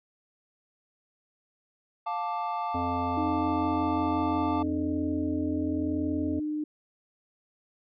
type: chord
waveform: triangle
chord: D minor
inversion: first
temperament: just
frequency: 704.8 / 881 / 1174.7 Hz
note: F5 / A5 / D6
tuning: +16 / +2 / 0 cents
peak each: -32 / -30 / -32 dBFS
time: 2.06-4.63 s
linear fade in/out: 10 ms
type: harmonic tone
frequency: 87.31 Hz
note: F2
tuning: in tune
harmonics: 1 / 3 / 5 / 7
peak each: -35 / -32 / -40 / -40 dBFS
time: 2.74-6.4 s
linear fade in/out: 10 ms
type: tone with pitch glide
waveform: sine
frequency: 307.6 to 302.8 Hz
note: D#4 to D#4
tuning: -20 to -47 cents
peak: -28 dBFS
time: 3.17-6.64 s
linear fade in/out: 5 ms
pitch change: -27 cents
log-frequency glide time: 4.24-4.73 s
effects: resampled to 11025 Hz